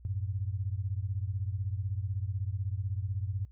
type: beating tone pair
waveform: sine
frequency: 92.6 / 108.6 Hz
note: F#2 / A2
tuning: +2 / -22 cents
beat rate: 16 Hz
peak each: -33 / -36 dBFS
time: 0.05-3.45 s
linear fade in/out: 0 ms
effects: noise-tail reverb RT60 0.1 s tail -19 dB re dry + added 60 Hz sine -51 dBFS peak until 3.51 s